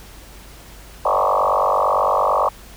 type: tone with frequency modulation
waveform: sine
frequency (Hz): 856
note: A5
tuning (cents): -48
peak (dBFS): -14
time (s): 1.05-2.49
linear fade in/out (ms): 5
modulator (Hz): 48.9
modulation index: 6.8
effects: added 50 Hz sine -42 dBFS peak until 2.76 s + pink hiss -43 dBFS RMS until 2.76 s